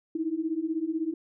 sine beating tone pair, 311.1 / 327.1 Hz, D#4 / E4, 0 / -13 cents, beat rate 16 Hz, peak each -31 / -29 dBFS, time 0.15-1.14 s, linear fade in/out 5 ms, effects none

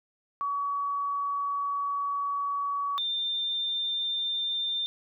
sine tone pair in turn, 1132 / 3594 Hz, C#6 / A7, +36 / +36 cents, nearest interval octave + minor sixth, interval 2000 cents, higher second, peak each -27 dBFS, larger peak neither, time 0.41-2.98 / 2.98-4.86 s, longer first, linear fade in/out 0 ms, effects none

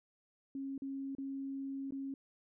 sine tone with dropouts, 272.3 Hz, C#4, 31 cents flat, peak -38 dBFS, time 0.55-2.14 s, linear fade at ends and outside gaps 2 ms, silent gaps 0.779-0.82 / 1.151-1.183 / 1.908-1.922 s, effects none

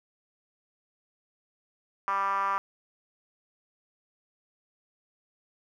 5% pulse tone with band-pass filter, 196.7 Hz, G3, 6 cents sharp, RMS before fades -28 dBFS, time 2.08-2.58 s, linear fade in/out 0 ms, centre 1100 Hz, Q 7.6, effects none

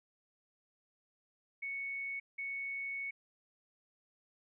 sine tone bursts at uneven times, 2217 Hz, C#7, in tune, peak -37 dBFS, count 2, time 1.62-2.2 / 2.38-3.11 s, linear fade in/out 10 ms, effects none

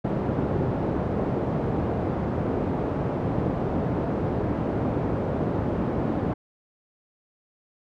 pink band-pass noise, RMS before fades -26 dBFS, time 0.04-6.34 s, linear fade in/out 10 ms, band 100 to 610 Hz, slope 12 dB/octave, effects none

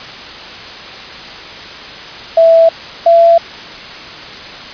sine tone pair in turn, 659.3 / 673.9 Hz, E5 / E5, 0 / +38 cents, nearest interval unison, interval 38 cents, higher second, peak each -3 dBFS, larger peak neither, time 2.37-2.69 / 3.06-3.38 s, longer neither, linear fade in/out 5 ms, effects white hiss -28 dBFS RMS until 4.73 s + resampled to 11025 Hz

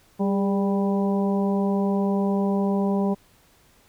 harmonic tone with a mistuned harmonic, 196.7 Hz, G3, 6 cents sharp, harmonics 1 / 2 / 3 / 4 / 5, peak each -21 / -27 / -31 / -33 / -35 dBFS, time 0.19-3.15 s, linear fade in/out 20 ms, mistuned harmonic 2, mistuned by +42 cents, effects pink hiss -58 dBFS RMS until 3.88 s

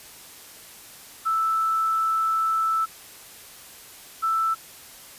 sine tone pair in turn, 1318.5 / 1323.9 Hz, E6 / E6, 0 / +7 cents, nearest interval unison, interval 7 cents, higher second, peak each -20 dBFS, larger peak neither, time 1.25-2.86 / 4.22-4.55 s, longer first, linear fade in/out 20 ms, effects white hiss -45 dBFS RMS until 5.18 s + resampled to 32000 Hz

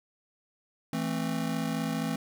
square chord, A minor, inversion second, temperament just, 165 / 220 / 264 Hz, E3 / A3 / C4, +2 / 0 / +16 cents, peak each -34 dBFS, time 0.93-2.16 s, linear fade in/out 2 ms, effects none

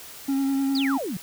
triangle tone with vibrato, 272.6 Hz, C#4, 29 cents flat, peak -19 dBFS, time 0.28-0.98 s, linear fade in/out 10 ms, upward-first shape sine, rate 9.8 Hz, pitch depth 19 cents each way
sine exponential sweep, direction down, 5090 to 160.4 Hz, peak -27 dBFS, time 0.75-1.17 s, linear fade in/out 2 ms
effects white hiss -42 dBFS RMS until 1.22 s

